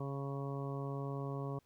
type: harmonic tone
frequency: 138.59 Hz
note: C#3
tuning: in tune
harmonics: 1 / 2 / 3 / 4 / 5 / 6 / 7 / 8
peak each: -39 / -46 / -45 / -49 / -51 / -60 / -52 / -50 dBFS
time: 0-1.59 s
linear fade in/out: 5 ms
effects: pink hiss -75 dBFS RMS until 1.65 s